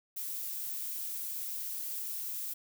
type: noise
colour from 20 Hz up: violet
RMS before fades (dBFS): -38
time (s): 0.16-2.54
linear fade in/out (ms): 10
effects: none